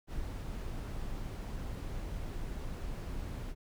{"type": "noise", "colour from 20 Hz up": "brown", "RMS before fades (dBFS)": -39, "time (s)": [0.07, 3.55], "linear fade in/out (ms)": 50, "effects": []}